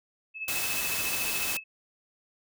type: tone with tremolo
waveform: sine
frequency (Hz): 2600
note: E7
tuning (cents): -24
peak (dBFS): -30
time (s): 0.34-1.64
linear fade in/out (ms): 50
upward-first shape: sine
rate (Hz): 14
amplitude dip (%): 70
type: noise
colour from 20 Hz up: white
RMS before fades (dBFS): -31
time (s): 0.48-1.57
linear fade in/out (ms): 2
effects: none